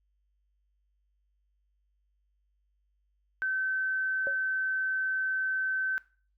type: tone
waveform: sine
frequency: 1536 Hz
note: G6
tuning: 36 cents flat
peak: -27 dBFS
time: 3.42-5.98 s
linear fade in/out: 0 ms
type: tone with exponential decay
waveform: sine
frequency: 554.4 Hz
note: C#5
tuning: in tune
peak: -29 dBFS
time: 4.27-4.38 s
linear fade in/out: 0 ms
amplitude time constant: 23 ms
effects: noise-tail reverb RT60 0.4 s tail -19 dB re dry + added 50 Hz sine -70 dBFS peak until 6.37 s